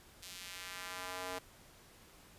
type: tone with high-pass filter sweep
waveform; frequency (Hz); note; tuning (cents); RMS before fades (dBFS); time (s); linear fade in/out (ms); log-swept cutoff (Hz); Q
square; 91.8; F#2; -13; -45; 0.22-1.39; 10; 3900 to 530; 0.9
effects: pink hiss -60 dBFS RMS until 2.38 s + resampled to 32000 Hz